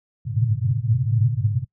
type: band-pass noise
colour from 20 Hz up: pink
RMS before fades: -21 dBFS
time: 0.25-1.65 s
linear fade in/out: 10 ms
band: 100 to 140 Hz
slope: 96 dB/octave
effects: noise-tail reverb RT60 0.1 s tail -23 dB re dry